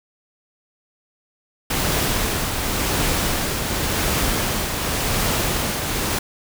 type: noise with tremolo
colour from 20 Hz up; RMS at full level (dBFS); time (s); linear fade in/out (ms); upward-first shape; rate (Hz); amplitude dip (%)
pink; -20; 1.7-6.19; 5; triangle; 0.91; 40
effects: none